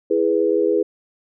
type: chord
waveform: sine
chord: E major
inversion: none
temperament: equal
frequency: 329.6 / 415.3 / 493.9 Hz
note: E4 / G#4 / B4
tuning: 0 / 0 / 0 cents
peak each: -21 / -18 / -20 dBFS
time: 0.1-0.83 s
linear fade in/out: 10 ms
effects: none